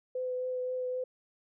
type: tone with vibrato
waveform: sine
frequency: 506 Hz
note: B4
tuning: 42 cents sharp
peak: -31 dBFS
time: 0.15-1.04 s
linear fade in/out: 5 ms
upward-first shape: triangle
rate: 3.8 Hz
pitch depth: 14 cents each way
effects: none